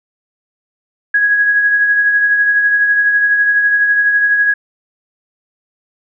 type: tone with tremolo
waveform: sine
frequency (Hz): 1661.2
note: G#6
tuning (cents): 0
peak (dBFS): -7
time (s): 1.14-4.54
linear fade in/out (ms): 5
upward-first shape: triangle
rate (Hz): 12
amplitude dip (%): 45
effects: none